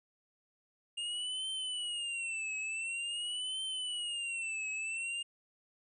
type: tone with vibrato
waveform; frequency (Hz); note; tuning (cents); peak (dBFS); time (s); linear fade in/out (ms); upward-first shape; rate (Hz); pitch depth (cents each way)
square; 2823; F7; +18; -36; 0.97-5.23; 10; triangle; 0.47; 170
effects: resampled to 24000 Hz